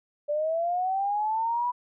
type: linear sweep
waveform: sine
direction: up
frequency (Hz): 581 to 987.8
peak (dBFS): -24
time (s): 0.28-1.72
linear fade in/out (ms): 20
effects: none